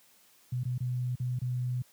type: tone with dropouts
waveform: sine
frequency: 124.7 Hz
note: B2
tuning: 17 cents sharp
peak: -28 dBFS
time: 0.52-1.82 s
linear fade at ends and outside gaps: 5 ms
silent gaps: 0.634-0.652 / 0.779-0.804 / 1.154-1.199 / 1.389-1.416 s
effects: white hiss -62 dBFS RMS until 1.92 s + high-pass 80 Hz 12 dB/octave